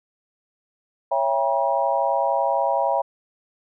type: chord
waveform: sine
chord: C# diminished seventh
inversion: none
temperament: just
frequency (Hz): 554.4 / 665.2 / 798.3 / 957.9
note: C#5 / E5 / G5 / Bb5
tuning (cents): 0 / +16 / +31 / +47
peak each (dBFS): -24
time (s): 1.11-3.02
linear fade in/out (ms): 10
effects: none